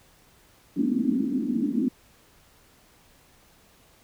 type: band-pass noise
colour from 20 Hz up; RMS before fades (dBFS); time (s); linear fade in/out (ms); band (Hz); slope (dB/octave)
pink; -25; 0.76-1.89; 10; 220 to 290; 48
effects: pink hiss -58 dBFS RMS until 4.03 s